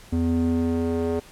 square tone with band-pass filter sweep, 83.2 Hz, E2, 17 cents sharp, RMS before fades -23 dBFS, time 0.12-1.2 s, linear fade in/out 10 ms, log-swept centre 200 to 430 Hz, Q 2.1, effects pink hiss -48 dBFS RMS until 1.31 s + low-pass 12000 Hz 12 dB/octave

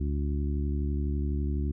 harmonic tone, 72 Hz, D2, 34 cents flat, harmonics 1 / 2 / 3 / 4 / 5, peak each -27 / -36 / -37 / -38 / -41 dBFS, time 0-1.72 s, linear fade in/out 10 ms, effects none

